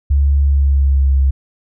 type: tone with pitch glide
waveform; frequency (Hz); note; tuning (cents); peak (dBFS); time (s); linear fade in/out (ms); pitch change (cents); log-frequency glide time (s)
sine; 70.3 to 67.51; C#2 to C#2; +25 to -45; -9; 0.1-1.31; 10; -70; 0.41-1.2
effects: none